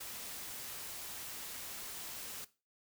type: noise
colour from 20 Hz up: white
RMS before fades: -45 dBFS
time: 0-2.45 s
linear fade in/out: 10 ms
effects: noise-tail reverb RT60 0.3 s tail -17 dB re dry